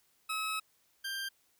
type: tone pair in turn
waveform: 20% pulse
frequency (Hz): 1286 / 1583.5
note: E6 / G6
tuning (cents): -43 / +17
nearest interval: major third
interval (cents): 360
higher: second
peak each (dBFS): -28 / -31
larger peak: first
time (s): 0.29-0.6 / 1.04-1.29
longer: first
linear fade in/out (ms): 10
effects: white hiss -71 dBFS RMS until 1.59 s